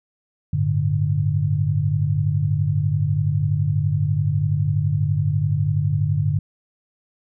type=chord; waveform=sine; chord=G suspended second; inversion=none; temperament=equal; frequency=98 / 110 / 146.83 Hz; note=G2 / A2 / D3; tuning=0 / 0 / 0 cents; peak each=-22 / -24 / -20 dBFS; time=0.53-6.39 s; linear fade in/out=5 ms; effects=none